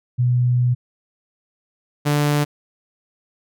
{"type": "tone pair in turn", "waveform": ["sine", "sawtooth"], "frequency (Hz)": [123.47, 146.83], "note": ["B2", "D3"], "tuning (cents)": [0, 0], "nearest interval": "minor third", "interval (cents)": 300, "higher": "second", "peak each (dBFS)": [-14, -12], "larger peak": "second", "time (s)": [[0.18, 0.75], [2.05, 2.45]], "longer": "first", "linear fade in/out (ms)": 20, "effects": []}